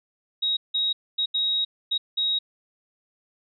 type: tone bursts at uneven times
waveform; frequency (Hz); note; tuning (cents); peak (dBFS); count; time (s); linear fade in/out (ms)
sine; 3794; A#7; +30; -21; 6; 0.42-0.57 / 0.74-0.93 / 1.18-1.26 / 1.34-1.65 / 1.91-1.98 / 2.17-2.39; 10
effects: none